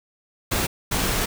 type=noise bursts at uneven times; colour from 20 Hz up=pink; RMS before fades=-23 dBFS; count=2; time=0.51-0.67 / 0.91-1.26 s; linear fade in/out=10 ms; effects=none